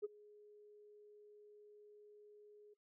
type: tone with ADSR envelope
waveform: sine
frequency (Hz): 417.7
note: G#4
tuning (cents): +10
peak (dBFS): -35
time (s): 0.02-2.74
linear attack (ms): 25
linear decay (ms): 22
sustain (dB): -24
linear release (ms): 9
effects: noise-tail reverb RT60 0.1 s tail -19 dB re dry + tanh soft clip ceiling -34 dBFS